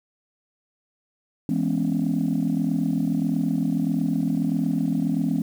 sine chord, C# minor seventh, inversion first, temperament just, 166.31 / 207.9 / 249.5 / 277.2 Hz, E3 / G#3 / B3 / C#4, +16 / +2 / +18 / 0 cents, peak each -25 dBFS, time 1.49-5.42 s, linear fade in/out 2 ms, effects tanh soft clip ceiling -14 dBFS + 8-bit

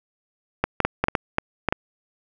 clicks, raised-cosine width 0.5 ms, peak -4 dBFS, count 9, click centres 0.64 / 0.803 / 0.85 / 1.04 / 1.084 / 1.152 / 1.384 / 1.687 / 1.725 s, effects none

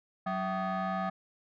sine tone with frequency modulation, 289.1 Hz, D4, 27 cents flat, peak -27 dBFS, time 0.26-1.1 s, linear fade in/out 10 ms, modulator 476 Hz, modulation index 2.3, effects tanh soft clip ceiling -29 dBFS

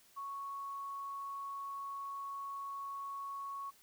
sine tone, 1108.7 Hz, C#6, in tune, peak -40 dBFS, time 0.16-3.71 s, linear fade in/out 20 ms, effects white hiss -65 dBFS RMS until 3.82 s

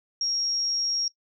sine tone, 5588 Hz, F8, in tune, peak -24 dBFS, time 0.21-1.08 s, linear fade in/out 2 ms, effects noise-tail reverb RT60 0.1 s tail -20 dB re dry

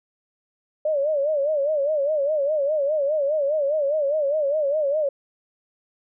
sine tone with vibrato, 587.3 Hz, D5, in tune, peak -19 dBFS, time 0.85-5.09 s, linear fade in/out 5 ms, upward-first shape sine, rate 4.9 Hz, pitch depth 120 cents each way, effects none

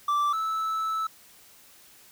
triangle tone pair in turn, 1169 / 1309.7 Hz, D6 / E6, -8 / -12 cents, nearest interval major second, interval 196 cents, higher second, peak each -20 / -24 dBFS, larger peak first, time 0.08-0.33 / 0.33-1.07 s, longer second, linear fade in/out 5 ms, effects white hiss -54 dBFS RMS until 2.11 s

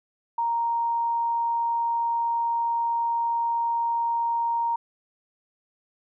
sine tone, 932.3 Hz, A#5, in tune, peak -22 dBFS, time 0.38-4.76 s, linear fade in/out 5 ms, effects none

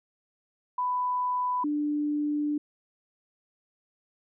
sine tone pair in turn, 995 / 295.8 Hz, B5 / D4, +13 / +13 cents, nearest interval octave + major sixth, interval 2100 cents, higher first, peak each -25 dBFS, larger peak neither, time 0.78-1.64 / 1.64-2.58 s, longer second, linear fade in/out 5 ms, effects none

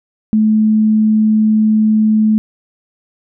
sine tone, 216.3 Hz, A3, 29 cents flat, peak -8 dBFS, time 0.33-2.38 s, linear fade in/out 0 ms, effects none

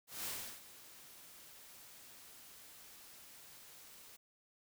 white noise with ADSR envelope, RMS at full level -41 dBFS, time 0.07-4.17 s, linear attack 180 ms, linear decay 350 ms, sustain -16 dB, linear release 14 ms, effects none

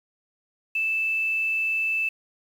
sine tone with quantisation, 2637 Hz, E7, in tune, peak -22 dBFS, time 0.75-2.09 s, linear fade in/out 5 ms, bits 8, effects none

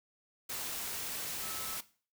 sine tone in noise, 1302 Hz, E6, 22 cents flat, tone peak -48 dBFS, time 1.42-1.77 s, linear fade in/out 10 ms, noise white, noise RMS -39 dBFS, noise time 0.49-1.81 s, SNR -12 dB, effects noise-tail reverb RT60 0.4 s tail -17 dB re dry

